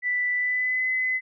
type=tone with pitch glide; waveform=sine; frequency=1979 to 2026 Hz; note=B6 to B6; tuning=+3 to +44 cents; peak=-22 dBFS; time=0.02-1.21 s; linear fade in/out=50 ms; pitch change=+41 cents; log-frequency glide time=0.35-0.86 s; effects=none